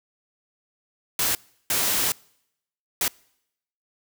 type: noise bursts at uneven times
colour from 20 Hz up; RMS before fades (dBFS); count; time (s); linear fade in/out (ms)
white; -23; 3; 1.19-1.35 / 1.7-2.12 / 3.01-3.08; 2
effects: noise-tail reverb RT60 0.8 s tail -26 dB re dry